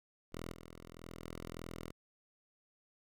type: tone with level steps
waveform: 5% pulse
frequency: 41.66 Hz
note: E1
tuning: 19 cents sharp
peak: -31 / -40 / -36 / -33 dBFS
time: 0.32-1.92 s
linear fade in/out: 20 ms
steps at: 0.52 / 1.02 / 1.24 s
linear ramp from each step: 10 ms
effects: none